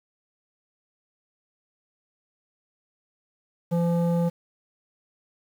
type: tone with low-pass filter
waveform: square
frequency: 170.8 Hz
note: F3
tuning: 38 cents flat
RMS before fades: -23 dBFS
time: 3.71-4.3 s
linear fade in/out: 20 ms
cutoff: 650 Hz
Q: 1.4
effects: 8-bit